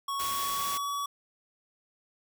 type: tone with pitch glide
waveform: square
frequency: 1108.7 to 1135.3 Hz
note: C#6 to C#6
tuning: 0 to +41 cents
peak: -31 dBFS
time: 0.08-1.06 s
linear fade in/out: 5 ms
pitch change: +41 cents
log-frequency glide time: 0.2-0.89 s
type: noise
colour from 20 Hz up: white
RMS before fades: -36 dBFS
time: 0.19-0.78 s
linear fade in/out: 10 ms
effects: none